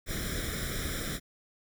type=noise with comb filter; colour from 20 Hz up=pink; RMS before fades=-34 dBFS; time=0.06-1.2 s; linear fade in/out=50 ms; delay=0.55 ms; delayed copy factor=+0.95; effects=none